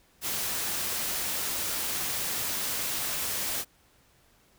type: noise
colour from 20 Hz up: white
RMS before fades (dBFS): -31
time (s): 0.21-3.65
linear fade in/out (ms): 50
effects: pink hiss -63 dBFS RMS until 4.58 s